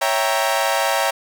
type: chord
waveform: sawtooth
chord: C# diminished seventh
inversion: none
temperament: equal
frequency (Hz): 554.4 / 659.3 / 784 / 932.3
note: C#5 / E5 / G5 / Bb5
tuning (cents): 0 / 0 / 0 / 0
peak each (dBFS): -19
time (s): 0.01-1.11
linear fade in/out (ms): 10
effects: none